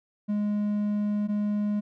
triangle tone pair in turn, 207.7 / 207.7 Hz, G#3 / G#3, 0 / 0 cents, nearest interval unison, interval 0 cents, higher neither, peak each -22 dBFS, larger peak neither, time 0.28-1.28 / 1.28-1.81 s, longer first, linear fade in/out 20 ms, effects none

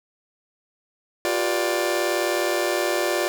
sawtooth chord, G dominant seventh, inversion third, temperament just, 352.8 / 392 / 490 / 588 Hz, F4 / G4 / B4 / D5, +18 / 0 / -14 / +2 cents, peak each -21 / -25 / -27 / -21 dBFS, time 1.25-3.28 s, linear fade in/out 0 ms, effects none

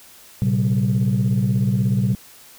sine tone cluster, 114.9 / 131.5 / 192.1 Hz, A#2 / C3 / G3, -25 / +9 / -35 cents, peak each -19 dBFS, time 0.42-2.15 s, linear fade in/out 0 ms, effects tanh soft clip ceiling -11 dBFS + white hiss -46 dBFS RMS until 2.58 s

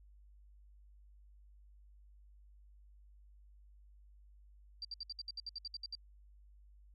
sine tone bursts, 4699 Hz, D8, in tune, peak -40 dBFS, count 13, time 4.82-5.952 s, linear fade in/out 2 ms, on 28 ms, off 64 ms, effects added 50 Hz sine -58 dBFS peak until 6.94 s

